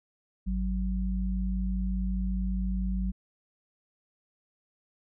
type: tone pair together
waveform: sine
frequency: 52.45 / 186.9 Hz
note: G#1 / F#3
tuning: +18 / +18 cents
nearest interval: octave + minor seventh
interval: 2200 cents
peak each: -28 / -31 dBFS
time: 0.46-3.12 s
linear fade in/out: 20 ms
effects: none